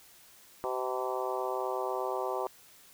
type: harmonic tone with a mistuned harmonic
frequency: 128.3 Hz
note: C3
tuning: 34 cents flat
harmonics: 3 / 4 / 5 / 6 / 7 / 8 / 9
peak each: -36 / -37 / -38 / -39 / -39 / -40 / -41 dBFS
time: 0.64-2.47 s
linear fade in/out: 0 ms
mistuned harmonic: 8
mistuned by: -30 cents
effects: white hiss -57 dBFS RMS until 2.93 s